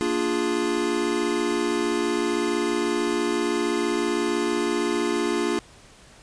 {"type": "chord", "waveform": "square", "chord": "Bb dominant seventh", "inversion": "none", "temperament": "equal", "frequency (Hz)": [233.1, 293.7, 349.2, 415.3], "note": ["Bb3", "D4", "F4", "Ab4"], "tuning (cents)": [0, 0, 0, 0], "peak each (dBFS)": [-31, -29, -26, -29], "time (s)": [0.01, 5.59], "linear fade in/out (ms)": 0, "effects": ["pink hiss -50 dBFS RMS until 6.22 s", "resampled to 22050 Hz"]}